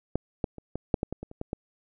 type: clicks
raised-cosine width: 2 ms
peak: -12 / -13 / -28 / -18 / -8 / -14 / -19 / -24 / -30 / -19 / -17 dBFS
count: 11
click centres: 0.156 / 0.442 / 0.583 / 0.756 / 0.942 / 1.031 / 1.126 / 1.23 / 1.314 / 1.414 / 1.531 s
effects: none